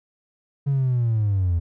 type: linear sweep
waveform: triangle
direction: down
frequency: 142.3 to 82.2 Hz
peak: -15 dBFS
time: 0.66-1.6 s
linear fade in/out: 20 ms
effects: tanh soft clip ceiling -14 dBFS